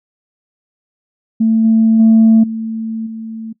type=tone with level steps; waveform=sine; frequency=223.2 Hz; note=A3; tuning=25 cents sharp; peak=-8 / -6 / -3 / -18 / -23 dBFS; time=1.4-3.53 s; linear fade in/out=10 ms; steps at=1.64 / 1.99 / 2.43 / 3.06 s; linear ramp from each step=10 ms; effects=noise-tail reverb RT60 0.1 s tail -20 dB re dry + tanh soft clip ceiling -2 dBFS